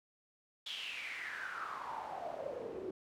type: noise with band-pass filter sweep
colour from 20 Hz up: pink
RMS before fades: -43 dBFS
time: 0.66-2.91 s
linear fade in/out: 5 ms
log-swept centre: 3400 to 360 Hz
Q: 6.6
effects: none